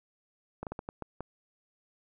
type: slowing click train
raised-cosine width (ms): 1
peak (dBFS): -23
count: 7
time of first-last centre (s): 0.63-1.206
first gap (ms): 38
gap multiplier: 1.37
effects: none